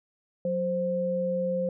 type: tone pair together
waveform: sine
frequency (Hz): 182.94 / 523.3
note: F#3 / C5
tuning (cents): -19 / 0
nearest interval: octave + tritone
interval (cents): 1819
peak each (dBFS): -31 / -26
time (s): 0.45-1.69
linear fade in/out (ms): 2
effects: none